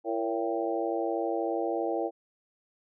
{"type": "harmonic tone with a mistuned harmonic", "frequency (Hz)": 112.4, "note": "A2", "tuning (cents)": 37, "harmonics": [3, 4, 5, 6, 7], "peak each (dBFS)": [-32, -33, -34, -35, -35], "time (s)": [0.04, 2.11], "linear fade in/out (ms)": 50, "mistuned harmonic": 4, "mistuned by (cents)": 60, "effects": []}